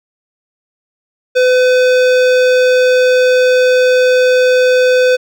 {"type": "tone with hard clipping", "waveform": "sine", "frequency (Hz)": 505, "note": "B4", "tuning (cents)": 39, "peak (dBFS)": -9, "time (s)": [1.35, 5.17], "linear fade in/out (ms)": 20, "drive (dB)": 17, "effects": []}